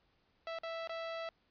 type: tone with dropouts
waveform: sawtooth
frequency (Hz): 659.3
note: E5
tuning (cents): 0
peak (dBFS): -35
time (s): 0.47-1.29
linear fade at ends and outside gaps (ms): 1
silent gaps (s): 0.587-0.634 / 0.874-0.894
effects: pink hiss -74 dBFS RMS until 1.5 s + resampled to 11025 Hz